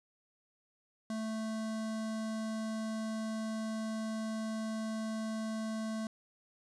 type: tone with notch filter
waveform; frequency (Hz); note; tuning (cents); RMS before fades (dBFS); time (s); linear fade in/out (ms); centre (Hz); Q
square; 220; A3; 0; -37; 1.1-6.07; 2; 2500; 1.7
effects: resampled to 22050 Hz + 10-bit